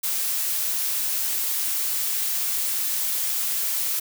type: noise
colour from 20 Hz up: blue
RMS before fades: -25 dBFS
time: 0.03-4 s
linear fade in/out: 10 ms
effects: none